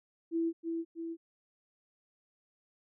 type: tone with echo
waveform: sine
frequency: 331.2 Hz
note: E4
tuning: 8 cents sharp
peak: -28 dBFS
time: 0.31-0.53 s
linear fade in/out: 50 ms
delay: 320 ms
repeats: 2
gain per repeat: -4 dB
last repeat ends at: 1.17 s
effects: none